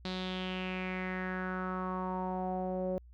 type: tone with low-pass filter sweep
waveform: sawtooth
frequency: 185 Hz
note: F#3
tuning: in tune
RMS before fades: -36 dBFS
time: 0.05-2.98 s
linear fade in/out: 0 ms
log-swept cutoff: 4100 to 540 Hz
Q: 4.7
effects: added 60 Hz sine -52 dBFS peak until 3.13 s